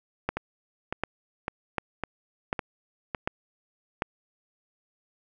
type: two click trains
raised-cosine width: 0.5 ms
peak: -11 / -14 dBFS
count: 6 / 6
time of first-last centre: 0.29-4.021 / 0.37-3.148 s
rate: 1.34 / 1.8 Hz
effects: none